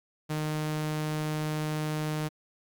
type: tone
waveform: sawtooth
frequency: 153.5 Hz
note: D#3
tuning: 23 cents flat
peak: -25 dBFS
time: 0.29-2.29 s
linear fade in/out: 20 ms
effects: Opus 48 kbps